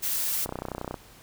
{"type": "noise", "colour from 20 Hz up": "blue", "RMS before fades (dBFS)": -28, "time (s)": [0.02, 0.46], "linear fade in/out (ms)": 20}
{"type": "click train", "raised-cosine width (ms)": 1, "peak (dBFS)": -18, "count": 16, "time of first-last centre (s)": [0.46, 0.942], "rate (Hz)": 31.1}
{"effects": ["pink hiss -52 dBFS RMS until 1.22 s"]}